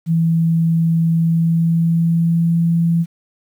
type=tone with pitch glide; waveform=sine; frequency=164.81 to 167.79 Hz; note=E3 to E3; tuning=0 to +31 cents; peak=-12 dBFS; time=0.06-3.06 s; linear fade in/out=50 ms; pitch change=+31 cents; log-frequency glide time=1.13-2.58 s; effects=8-bit